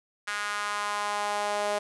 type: tone with high-pass filter sweep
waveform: sawtooth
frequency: 206.4 Hz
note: G#3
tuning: 10 cents flat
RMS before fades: -30 dBFS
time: 0.27-1.79 s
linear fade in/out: 10 ms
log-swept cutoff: 1500 to 610 Hz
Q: 2.6
effects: resampled to 24000 Hz + 9-bit